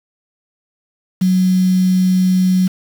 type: tone with quantisation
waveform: sine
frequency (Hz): 185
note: F#3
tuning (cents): 0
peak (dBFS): -10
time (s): 1.21-2.68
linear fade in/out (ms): 10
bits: 5
effects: none